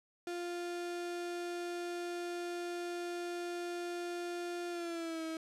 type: tone with pitch glide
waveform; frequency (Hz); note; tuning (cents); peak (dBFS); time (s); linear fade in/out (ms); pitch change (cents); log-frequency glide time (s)
35% pulse; 349.2 to 322.1; F4 to E4; 0 to -40; -36; 0.27-5.37; 2; -140; 4.7-5.23
effects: low-pass 10000 Hz 12 dB/octave